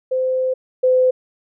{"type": "tone pair in turn", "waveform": "sine", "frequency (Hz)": [516, 510.7], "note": ["C5", "C5"], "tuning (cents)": [-24, -42], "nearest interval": "unison", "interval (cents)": 18, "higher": "first", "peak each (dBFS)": [-16, -11], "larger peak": "second", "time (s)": [[0.11, 0.54], [0.83, 1.11]], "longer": "first", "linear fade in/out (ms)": 10, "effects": []}